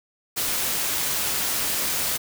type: noise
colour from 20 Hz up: white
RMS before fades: -25 dBFS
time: 0.36-2.18 s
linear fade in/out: 20 ms
effects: none